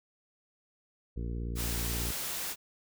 harmonic tone, 58.27 Hz, A#1, in tune, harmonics 1 / 2 / 3 / 4 / 5 / 6 / 7 / 8, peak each -34 / -40 / -44 / -46 / -48 / -50 / -51 / -52 dBFS, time 1.16-2.12 s, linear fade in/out 10 ms
white noise, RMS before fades -36 dBFS, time 1.55-2.56 s, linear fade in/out 50 ms
effects none

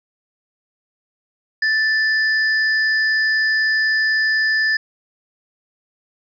sine tone pair together, 1760 / 4978 Hz, A6 / D#8, 0 / 0 cents, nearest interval octave + tritone, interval 1800 cents, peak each -15 / -25 dBFS, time 1.62-4.77 s, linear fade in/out 5 ms, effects none

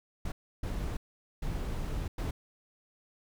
brown noise bursts at uneven times, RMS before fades -34 dBFS, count 4, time 0.25-0.32 / 0.63-0.97 / 1.42-2.08 / 2.18-2.31 s, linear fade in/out 5 ms, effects none

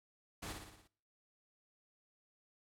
pink noise with echo, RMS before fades -45 dBFS, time 0.42-0.53 s, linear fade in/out 10 ms, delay 58 ms, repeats 6, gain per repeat -4 dB, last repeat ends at 0.878 s, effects noise-tail reverb RT60 0.6 s tail -24 dB re dry + low-pass 12000 Hz 12 dB/octave

